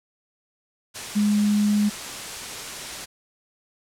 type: tone in noise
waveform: sine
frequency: 207.7 Hz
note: G#3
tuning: in tune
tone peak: -17 dBFS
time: 1.15-1.9 s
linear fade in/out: 20 ms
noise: white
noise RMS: -33 dBFS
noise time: 0.94-3.06 s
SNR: +13 dB
effects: low-pass 9000 Hz 12 dB/octave